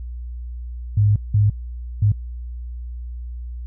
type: tone bursts at uneven times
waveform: sine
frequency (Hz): 103.83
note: G#2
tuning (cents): 0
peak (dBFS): -12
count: 3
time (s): 0.97-1.16 / 1.34-1.5 / 2.02-2.12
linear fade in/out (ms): 5
effects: added 60 Hz sine -28 dBFS peak until 3.66 s